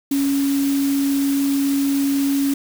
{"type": "tone in noise", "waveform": "sine", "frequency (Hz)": 277.9, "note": "C#4", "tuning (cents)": 4, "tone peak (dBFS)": -16, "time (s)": [0.11, 2.54], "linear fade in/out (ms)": 5, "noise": "white", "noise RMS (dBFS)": -31, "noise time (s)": [0.11, 2.54], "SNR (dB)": 12, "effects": []}